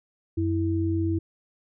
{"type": "tone pair together", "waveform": "sine", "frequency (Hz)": [92.06, 327.7], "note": ["F#2", "E4"], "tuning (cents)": [-8, -10], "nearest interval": "octave + minor seventh", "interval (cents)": 2198, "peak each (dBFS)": -25, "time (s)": [0.37, 1.19], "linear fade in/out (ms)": 10, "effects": []}